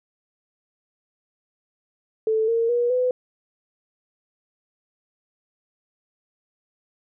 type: tone with pitch steps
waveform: sine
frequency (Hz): 439.7 / 459.7 / 480.6 / 502.5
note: A4 / A#4 / B4 / B4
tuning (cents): -1 / -24 / -47 / +30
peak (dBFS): -18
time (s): 2.27-3.11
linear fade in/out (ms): 2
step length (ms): 210
effects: none